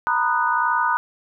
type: chord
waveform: sine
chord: B major seventh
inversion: third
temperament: just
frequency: 926 / 987.8 / 1234.7 / 1481.6 Hz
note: A#5 / B5 / D#6 / F#6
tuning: -12 / 0 / -14 / +2 cents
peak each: -23 dBFS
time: 0.07-0.97 s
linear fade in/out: 0 ms
effects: none